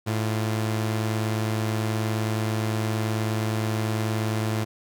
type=tone pair together; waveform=sawtooth; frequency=108.8 / 345.4 Hz; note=A2 / F4; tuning=-19 / -19 cents; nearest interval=octave + minor sixth; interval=2000 cents; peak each=-20 / -30 dBFS; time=0.06-4.65 s; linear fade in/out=20 ms; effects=none